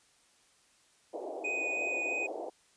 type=band-pass noise; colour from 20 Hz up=white; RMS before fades=-40 dBFS; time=1.13-2.5 s; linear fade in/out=10 ms; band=310 to 760 Hz; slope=48 dB/octave
type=tone with vibrato; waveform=triangle; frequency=2489 Hz; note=D#7; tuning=in tune; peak=-30 dBFS; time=1.44-2.27 s; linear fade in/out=10 ms; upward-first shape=sine; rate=3.1 Hz; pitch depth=8 cents each way
effects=white hiss -66 dBFS RMS until 2.76 s + resampled to 22050 Hz